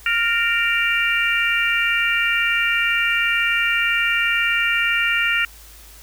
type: tone cluster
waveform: sine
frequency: 1404 / 1841 / 2347 / 2781 Hz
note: F6 / A#6 / D7 / F7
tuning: +9 / -22 / -2 / -8 cents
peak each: -22 dBFS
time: 0.06-5.45 s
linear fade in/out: 2 ms
effects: added 53 Hz sine -44 dBFS peak until 6.02 s + white hiss -45 dBFS RMS until 6.02 s